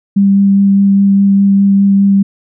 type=tone with vibrato; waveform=sine; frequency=197.8 Hz; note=G3; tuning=16 cents sharp; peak=-5 dBFS; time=0.16-2.23 s; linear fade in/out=10 ms; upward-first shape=sine; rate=4.9 Hz; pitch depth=9 cents each way; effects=none